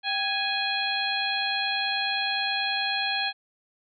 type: harmonic tone with a mistuned harmonic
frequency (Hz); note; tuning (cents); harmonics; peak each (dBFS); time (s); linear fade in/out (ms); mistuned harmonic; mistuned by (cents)
830.6; G#5; 0; 1 / 2 / 3 / 4 / 5; -31 / -31 / -31 / -31 / -31; 0.03-3.33; 50; 1; -98
effects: none